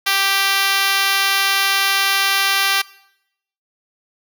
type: tone with high-pass filter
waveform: 5% pulse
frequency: 392 Hz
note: G4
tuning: in tune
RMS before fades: -17 dBFS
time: 0.06-2.82 s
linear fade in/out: 10 ms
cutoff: 980 Hz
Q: 0.83
effects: noise-tail reverb RT60 0.8 s tail -21 dB re dry